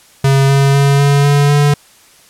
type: tone with pitch steps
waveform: square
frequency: 136.6 / 138.27 / 139.95 / 141.66 / 143.39 / 145.14 Hz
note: C#3 / C#3 / C#3 / C#3 / D3 / D3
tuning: -25 / -4 / +17 / +38 / -41 / -20 cents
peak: -8 dBFS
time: 0.24-1.74 s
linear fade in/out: 5 ms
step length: 250 ms
effects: white hiss -45 dBFS RMS until 2.29 s + low-pass 11000 Hz 12 dB/octave